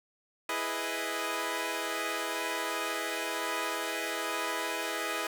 10% pulse chord, E major seventh, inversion none, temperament equal, 329.6 / 415.3 / 493.9 / 622.3 Hz, E4 / G#4 / B4 / D#5, 0 / 0 / 0 / 0 cents, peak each -29 dBFS, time 0.49-5.27 s, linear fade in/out 2 ms, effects none

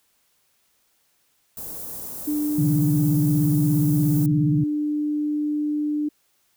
white band-stop noise, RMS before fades -34 dBFS, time 1.57-4.26 s, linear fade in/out 2 ms, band 620 to 11000 Hz, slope 12 dB/octave
sine tone, 298.1 Hz, D4, 26 cents sharp, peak -21 dBFS, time 2.27-6.09 s, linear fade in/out 10 ms
sine tone with vibrato, 150 Hz, D3, 37 cents sharp, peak -18 dBFS, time 2.58-4.64 s, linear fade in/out 5 ms, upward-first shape square, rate 17 Hz, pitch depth 140 cents each way
effects white hiss -66 dBFS RMS until 6.56 s

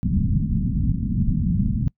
white low-pass noise, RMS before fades -21 dBFS, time 0.03-1.88 s, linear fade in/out 0 ms, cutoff 220 Hz, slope 48 dB/octave, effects noise-tail reverb RT60 0.1 s tail -25 dB re dry

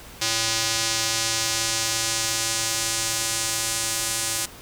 square tone with band-pass filter sweep, 112.8 Hz, A2, 44 cents sharp, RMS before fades -25 dBFS, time 0.21-4.46 s, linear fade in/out 10 ms, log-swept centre 5500 to 8500 Hz, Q 1.3, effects pink hiss -43 dBFS RMS until 4.61 s

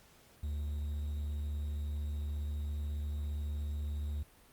triangle tone with quantisation, 73.8 Hz, D2, 9 cents sharp, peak -32 dBFS, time 0.43-4.23 s, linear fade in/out 5 ms, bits 10, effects pink hiss -62 dBFS RMS until 4.52 s + Opus 48 kbps

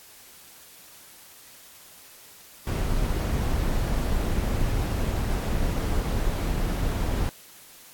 brown noise, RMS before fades -25 dBFS, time 2.67-7.29 s, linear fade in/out 0 ms, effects white hiss -49 dBFS RMS until 7.93 s + AAC 64 kbps

